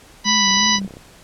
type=harmonic tone; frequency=987.8 Hz; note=B5; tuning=in tune; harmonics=1 / 2 / 3 / 4 / 5 / 6; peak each=-21 / -21 / -21 / -21 / -21 / -21 dBFS; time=0.24-0.8 s; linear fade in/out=50 ms
type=tone with vibrato; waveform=sine; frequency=203.4 Hz; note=G#3; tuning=36 cents flat; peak=-23 dBFS; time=0.25-0.87 s; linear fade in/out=10 ms; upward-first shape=sine; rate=2.9 Hz; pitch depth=91 cents each way
type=click train; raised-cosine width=2 ms; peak=-24 dBFS; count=17; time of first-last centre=0.48-0.969 s; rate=32.7 Hz
effects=pink hiss -46 dBFS RMS until 1.23 s + low-pass 11000 Hz 12 dB/octave